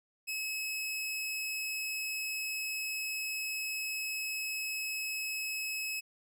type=tone; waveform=sawtooth; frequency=2575 Hz; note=E7; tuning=41 cents flat; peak=-31 dBFS; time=0.27-6.01 s; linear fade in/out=20 ms; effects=none